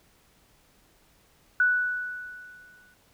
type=tone with exponential decay; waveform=sine; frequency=1480 Hz; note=F#6; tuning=in tune; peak=-17 dBFS; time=1.6-2.94 s; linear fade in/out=2 ms; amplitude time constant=290 ms; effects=pink hiss -62 dBFS RMS until 3.13 s